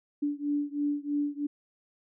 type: beating tone pair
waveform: sine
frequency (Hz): 289.2 / 292.3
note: D4 / D4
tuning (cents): -27 / -8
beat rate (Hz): 3.1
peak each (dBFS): -30 / -31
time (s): 0.22-1.47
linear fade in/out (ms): 10
effects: none